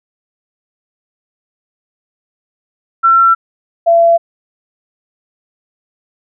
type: tone pair in turn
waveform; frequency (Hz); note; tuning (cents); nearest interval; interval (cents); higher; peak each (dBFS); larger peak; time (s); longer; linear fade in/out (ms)
sine; 1351 / 675.5; E6 / E5; +42 / +42; octave; 1200; first; -5; neither; 3.03-3.35 / 3.86-4.18; neither; 20
effects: none